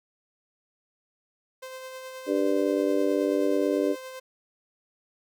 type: tone with tremolo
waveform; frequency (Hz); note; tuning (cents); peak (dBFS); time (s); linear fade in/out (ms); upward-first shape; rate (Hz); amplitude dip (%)
sawtooth; 519; C5; -14; -33; 1.62-4.2; 10; sine; 9.5; 30
type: harmonic tone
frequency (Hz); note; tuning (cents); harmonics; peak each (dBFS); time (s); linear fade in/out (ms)
98; G2; 0; 3 / 4 / 5 / 6; -26 / -27 / -28 / -29; 2.26-3.96; 50
effects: none